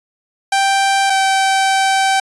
sawtooth tone pair in turn, 784 / 773.7 Hz, G5 / G5, 0 / -23 cents, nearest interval unison, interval 23 cents, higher first, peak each -8 dBFS, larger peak neither, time 0.52-1.1 / 1.1-2.2 s, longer second, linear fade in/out 5 ms, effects resampled to 24000 Hz

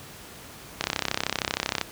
click train, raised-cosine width 0.2 ms, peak -6 dBFS, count 34, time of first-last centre 0.81-1.813 s, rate 32.9 Hz, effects pink hiss -44 dBFS RMS until 1.91 s + high-pass 60 Hz 12 dB/octave

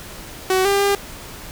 sawtooth tone with pitch steps, 375.2 / 398.5 / 400.8 Hz, F#4 / G4 / G4, +24 / +28 / +38 cents, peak -11 dBFS, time 0.5-0.95 s, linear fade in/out 2 ms, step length 150 ms, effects pink hiss -36 dBFS RMS until 1.51 s

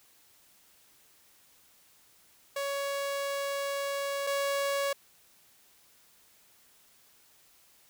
sawtooth tone pair in turn, 559 / 559 Hz, C#5 / C#5, +14 / +14 cents, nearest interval unison, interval 0 cents, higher neither, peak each -27 / -24 dBFS, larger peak second, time 2.56-4.27 / 4.27-4.93 s, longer first, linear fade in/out 5 ms, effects white hiss -62 dBFS RMS until 7.89 s

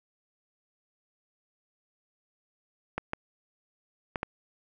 clicks, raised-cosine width 0.5 ms, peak -15 dBFS, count 4, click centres 2.98 / 3.134 / 4.158 / 4.231 s, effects none

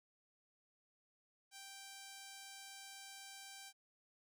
5% pulse tone, 784 Hz, G5, in tune, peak -40 dBFS, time 1.51-3.73 s, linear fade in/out 50 ms, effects none

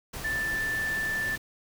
sine tone in noise, 1764 Hz, A6, 4 cents sharp, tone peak -27 dBFS, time 0.24-1.36 s, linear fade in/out 10 ms, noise pink, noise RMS -38 dBFS, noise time 0.13-1.38 s, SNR +8 dB, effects none

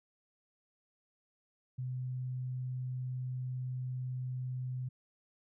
sine tone, 127.3 Hz, C3, 47 cents flat, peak -35 dBFS, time 1.78-4.89 s, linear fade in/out 10 ms, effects none

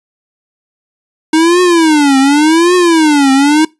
square tone with vibrato, 311.1 Hz, D#4, in tune, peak -6 dBFS, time 1.33-3.65 s, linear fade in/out 5 ms, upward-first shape triangle, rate 0.88 Hz, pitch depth 280 cents each way, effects noise-tail reverb RT60 0.2 s tail -22 dB re dry + resampled to 24000 Hz

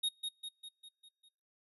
square tone with echo, 3738 Hz, A#7, 4 cents sharp, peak -31 dBFS, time 0.03-0.09 s, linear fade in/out 10 ms, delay 200 ms, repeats 6, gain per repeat -5 dB, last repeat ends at 1.29 s, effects noise-tail reverb RT60 0.5 s tail -26 dB re dry + resampled to 32000 Hz

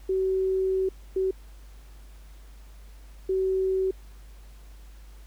sine tone bursts at uneven times, 378.9 Hz, F#4, 41 cents sharp, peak -22 dBFS, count 3, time 0.09-0.89 / 1.16-1.31 / 3.29-3.91 s, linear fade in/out 5 ms, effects added 50 Hz sine -44 dBFS peak until 5.26 s + pink hiss -58 dBFS RMS until 5.26 s

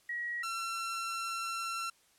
sine / sawtooth tone pair in turn, 1908 / 1352.9 Hz, A#6 / E6, +40 / +45 cents, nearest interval tritone, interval 595 cents, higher first, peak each -34 / -31 dBFS, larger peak second, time 0.09-0.43 / 0.43-1.9 s, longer second, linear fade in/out 5 ms, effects white hiss -67 dBFS RMS until 2.18 s + low-pass 11000 Hz 12 dB/octave

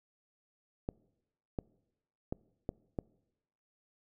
clicks, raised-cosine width 2 ms, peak -21 dBFS, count 5, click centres 0.889 / 1.588 / 2.325 / 2.691 / 2.988 s, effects noise-tail reverb RT60 0.9 s tail -24 dB re dry

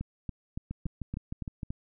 two click trains, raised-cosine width 5 ms, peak -22 / -23 dBFS, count 7 / 7, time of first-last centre 0.01-1.705 / 0.71-1.632 s, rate 3.54 / 6.51 Hz, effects none

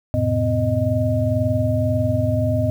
sine tone cluster, 86.9 / 107.3 / 129.2 / 256 / 618 Hz, F2 / A2 / C3 / C4 / D#5, -8 / -43 / -21 / -38 / -12 cents, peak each -26 / -20 / -27 / -24 / -22 dBFS, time 0.14-2.7 s, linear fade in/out 0 ms, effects 8-bit

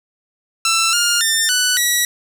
10% pulse tone with pitch steps, 1336 / 1412 / 1799 / 1489 / 1932 Hz, E6 / F6 / A6 / F#6 / B6, +23 / +19 / +38 / +11 / -39 cents, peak -5 dBFS, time 0.65-2.05 s, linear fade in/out 2 ms, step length 280 ms, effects none

